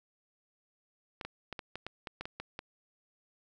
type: clicks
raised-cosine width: 0.3 ms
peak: -23 dBFS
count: 11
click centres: 1.212 / 1.25 / 1.527 / 1.592 / 1.756 / 1.866 / 2.072 / 2.21 / 2.255 / 2.4 / 2.591 s
effects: none